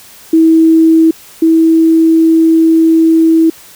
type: tone pair in turn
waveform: sine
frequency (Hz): 323.6 / 324.8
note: E4 / E4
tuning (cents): -32 / -26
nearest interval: unison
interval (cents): 6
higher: second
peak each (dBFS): -3 / -4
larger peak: first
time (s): 0.33-1.11 / 1.42-3.5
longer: second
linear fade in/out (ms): 5
effects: white hiss -37 dBFS RMS until 3.75 s